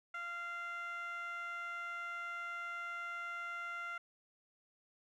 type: tone with band-pass filter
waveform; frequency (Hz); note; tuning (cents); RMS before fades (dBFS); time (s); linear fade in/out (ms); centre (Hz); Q
15% pulse; 692; F5; -16; -43; 0.14-3.98; 5; 1600; 3.7
effects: none